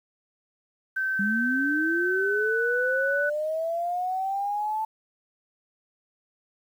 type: tone with pitch glide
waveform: sine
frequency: 1544 to 1488 Hz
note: G6 to F#6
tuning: -27 to +9 cents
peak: -24 dBFS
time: 0.96-3.3 s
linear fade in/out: 10 ms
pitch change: -64 cents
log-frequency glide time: 1.98-2.61 s
type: linear sweep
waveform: sine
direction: up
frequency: 194.9 to 882 Hz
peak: -25 dBFS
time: 1.19-4.85 s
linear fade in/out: 5 ms
effects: 9-bit